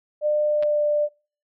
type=tone with pitch glide; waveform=sine; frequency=600 to 593.1 Hz; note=D5 to D5; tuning=+37 to +17 cents; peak=-18 dBFS; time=0.21-1.09 s; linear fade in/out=50 ms; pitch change=-20 cents; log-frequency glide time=0.44-0.83 s
type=clicks; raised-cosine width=0.3 ms; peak=-22 dBFS; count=2; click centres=0.626 / 0.633 s
effects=noise-tail reverb RT60 0.4 s tail -23 dB re dry